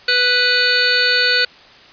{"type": "harmonic tone with a mistuned harmonic", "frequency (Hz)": 493.9, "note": "B4", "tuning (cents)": 0, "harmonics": [1, 3, 4, 5, 6, 7, 8, 9], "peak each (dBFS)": [-24, -16, -26, -22, -25, -25, -24, -17], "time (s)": [0.08, 1.45], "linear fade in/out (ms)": 5, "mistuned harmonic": 7, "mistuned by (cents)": 78, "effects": ["white hiss -43 dBFS RMS until 1.92 s", "resampled to 11025 Hz"]}